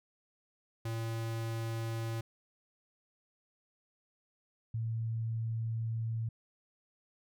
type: tone pair in turn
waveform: square / sine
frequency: 113.8 / 113.28 Hz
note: A#2 / A#2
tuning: -41 / -49 cents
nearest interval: unison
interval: 8 cents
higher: first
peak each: -35 / -32 dBFS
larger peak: second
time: 0.85-2.21 / 4.74-6.29 s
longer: second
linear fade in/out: 5 ms
effects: none